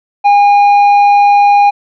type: tone with tanh clipping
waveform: triangle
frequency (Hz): 814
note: G#5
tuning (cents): -35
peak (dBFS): -5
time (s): 0.24-1.71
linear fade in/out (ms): 20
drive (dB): 10
effects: none